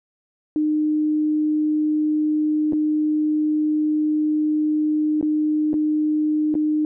sine tone with dropouts, 305 Hz, D#4, 34 cents flat, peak -17 dBFS, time 0.56-6.85 s, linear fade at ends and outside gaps 1 ms, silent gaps 2.724-2.732 / 5.212-5.227 / 5.732-5.74 / 6.542-6.552 s, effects none

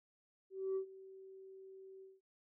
sine tone with ADSR envelope, 383 Hz, G4, 40 cents flat, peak -32 dBFS, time 0.5-2.21 s, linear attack 260 ms, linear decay 94 ms, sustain -20 dB, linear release 190 ms, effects tanh soft clip ceiling -32 dBFS

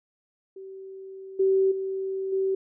sine tone with level steps, 384.2 Hz, G4, 35 cents flat, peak -38 / -18 / -27 / -22 dBFS, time 0.56-2.55 s, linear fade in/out 5 ms, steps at 1.39 / 1.71 / 2.32 s, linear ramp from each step 10 ms, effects none

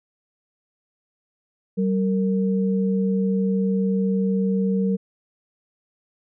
sine tone pair together, 191.9 / 459.9 Hz, G3 / A#4, -37 / -23 cents, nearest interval octave + minor third, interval 1514 cents, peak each -19 / -26 dBFS, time 1.77-4.97 s, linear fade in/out 20 ms, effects none

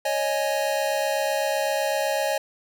square chord, C# suspended second, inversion none, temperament equal, 554.4 / 622.3 / 830.6 Hz, C#5 / D#5 / G#5, 0 / 0 / 0 cents, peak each -27 / -27 / -29 dBFS, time 0.05-2.38 s, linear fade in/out 5 ms, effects none

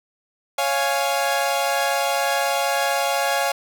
sawtooth chord, Db major, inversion none, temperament equal, 554.4 / 698.5 / 830.6 Hz, Db5 / F5 / Ab5, 0 / 0 / 0 cents, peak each -20 dBFS, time 0.58-3.52 s, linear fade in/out 5 ms, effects none

